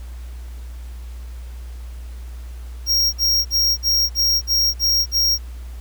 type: tone bursts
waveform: square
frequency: 5588 Hz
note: F8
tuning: in tune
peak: -15 dBFS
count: 8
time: 2.86-5.384 s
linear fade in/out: 50 ms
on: 270 ms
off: 52 ms
effects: added 60 Hz sine -30 dBFS peak until 5.8 s + pink hiss -49 dBFS RMS until 5.8 s